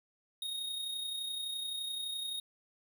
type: tone with amplitude modulation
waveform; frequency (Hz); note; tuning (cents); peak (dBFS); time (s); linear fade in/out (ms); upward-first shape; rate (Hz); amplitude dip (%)
square; 3729; A#7; 0; -35; 0.42-2.4; 2; sine; 31.7; 40
effects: none